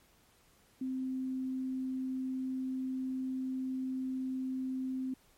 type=tone; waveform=sine; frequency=260.2 Hz; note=C4; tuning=9 cents flat; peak=-33 dBFS; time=0.81-5.14 s; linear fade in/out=5 ms; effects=pink hiss -66 dBFS RMS until 5.37 s + MP3 64 kbps